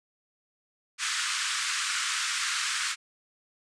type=band-pass noise; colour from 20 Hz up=pink; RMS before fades=-30 dBFS; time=0.98-2.96 s; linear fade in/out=50 ms; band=1200 to 9000 Hz; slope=48 dB/octave; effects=none